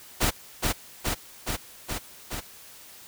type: noise with echo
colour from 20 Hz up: pink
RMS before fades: -23 dBFS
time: 0.2-0.31 s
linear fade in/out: 20 ms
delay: 420 ms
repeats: 5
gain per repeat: -2 dB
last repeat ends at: 2.41 s
effects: white hiss -48 dBFS RMS until 3.07 s